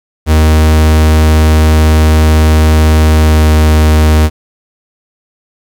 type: tone with pitch glide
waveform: 45% pulse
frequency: 78 to 77.42 Hz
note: D#2 to D#2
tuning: +5 to -8 cents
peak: -4 dBFS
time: 0.26-4.3 s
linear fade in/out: 50 ms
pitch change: -13 cents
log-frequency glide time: 3.09-3.57 s
effects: 7-bit